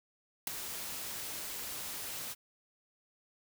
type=noise with ADSR envelope; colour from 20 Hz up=white; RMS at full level=-30 dBFS; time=0.47-2.35 s; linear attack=5 ms; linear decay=6 ms; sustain=-11 dB; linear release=32 ms; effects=none